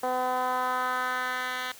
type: tone with band-pass filter sweep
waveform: 10% pulse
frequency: 253.2 Hz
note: B3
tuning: 43 cents sharp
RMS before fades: -29 dBFS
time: 0.03-1.72 s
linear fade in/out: 5 ms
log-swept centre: 650 to 2500 Hz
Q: 1.7
effects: white hiss -49 dBFS RMS until 1.79 s